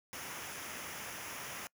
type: noise with comb filter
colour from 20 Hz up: pink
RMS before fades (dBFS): -44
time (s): 0.13-1.67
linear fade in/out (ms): 0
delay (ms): 0.24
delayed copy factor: -0.6
effects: noise-tail reverb RT60 0.1 s tail -25 dB re dry + high-pass 100 Hz 12 dB/octave